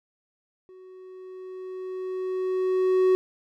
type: tone with level ramp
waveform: triangle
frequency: 372.3 Hz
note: F#4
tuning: 11 cents sharp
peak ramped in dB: -44 to -14 dBFS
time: 0.69-3.15 s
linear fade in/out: 0 ms
effects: none